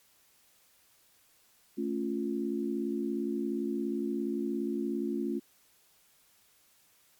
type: chord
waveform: sine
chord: A augmented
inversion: none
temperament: equal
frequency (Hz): 220 / 277.2 / 349.2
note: A3 / C#4 / E#4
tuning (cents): 0 / 0 / 0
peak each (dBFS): -34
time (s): 1.77-5.4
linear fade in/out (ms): 20
effects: white hiss -65 dBFS RMS until 7.19 s + MP3 96 kbps